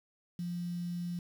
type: tone with quantisation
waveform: sine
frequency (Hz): 174.61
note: F3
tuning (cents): 0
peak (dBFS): -34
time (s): 0.39-1.19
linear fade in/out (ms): 2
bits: 9
effects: none